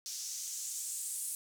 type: noise with band-pass filter sweep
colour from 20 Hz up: blue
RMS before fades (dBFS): -40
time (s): 0.06-1.35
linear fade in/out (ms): 0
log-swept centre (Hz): 5500 to 9100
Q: 2.7
effects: none